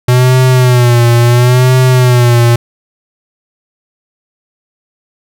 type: tone with vibrato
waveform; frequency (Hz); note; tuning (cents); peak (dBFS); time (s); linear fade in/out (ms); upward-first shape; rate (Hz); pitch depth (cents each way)
square; 123.47; B2; 0; -5; 0.08-2.56; 5; sine; 0.73; 72
effects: none